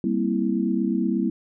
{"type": "chord", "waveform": "sine", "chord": "C dominant seventh", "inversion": "second", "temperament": "equal", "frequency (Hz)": [196, 233.1, 261.6, 329.6], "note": ["G3", "Bb3", "C4", "E4"], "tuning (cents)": [0, 0, 0, 0], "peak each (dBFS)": [-25, -25, -28, -26], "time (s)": [0.04, 1.3], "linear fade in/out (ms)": 2, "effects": []}